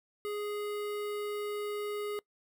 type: tone with notch filter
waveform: square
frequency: 415.3 Hz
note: G#4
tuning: in tune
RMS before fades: -36 dBFS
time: 0.25-2.19 s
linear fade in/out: 0 ms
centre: 6100 Hz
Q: 1.3
effects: noise-tail reverb RT60 0.1 s tail -23 dB re dry